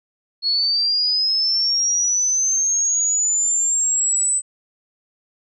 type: linear sweep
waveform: sine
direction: up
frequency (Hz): 4321 to 8060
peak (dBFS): -16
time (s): 0.42-4.42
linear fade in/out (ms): 50
effects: none